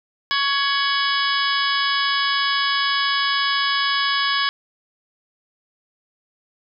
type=harmonic tone with a mistuned harmonic; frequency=558 Hz; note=C#5; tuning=11 cents sharp; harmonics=2 / 3 / 4 / 5 / 6 / 7 / 8 / 9; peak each=-23 / -23 / -29 / -28 / -26 / -31 / -31 / -27 dBFS; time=0.31-4.49 s; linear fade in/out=0 ms; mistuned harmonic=5; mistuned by=+110 cents; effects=none